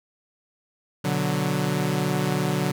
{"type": "chord", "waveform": "sawtooth", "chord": "B minor", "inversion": "none", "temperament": "equal", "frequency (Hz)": [123.47, 146.83, 185], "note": ["B2", "D3", "F#3"], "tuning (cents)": [0, 0, 0], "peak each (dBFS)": [-27, -21, -22], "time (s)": [1.04, 2.72], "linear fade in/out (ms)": 10, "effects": []}